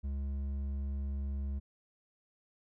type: tone with hard clipping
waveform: sine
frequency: 69.3 Hz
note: C#2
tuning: in tune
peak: -35 dBFS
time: 0.03-1.6 s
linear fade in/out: 20 ms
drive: 6 dB
effects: none